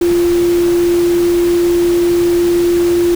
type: tone in noise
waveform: sine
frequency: 346.7 Hz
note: F4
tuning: 13 cents flat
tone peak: -9 dBFS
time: 0.01-3.15 s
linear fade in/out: 5 ms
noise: pink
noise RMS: -26 dBFS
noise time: 0.01-3.15 s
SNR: +14 dB
effects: none